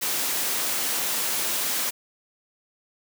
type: high-pass noise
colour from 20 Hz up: white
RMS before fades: -26 dBFS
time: 0.01-1.91 s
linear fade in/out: 20 ms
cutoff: 200 Hz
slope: 12 dB/octave
effects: none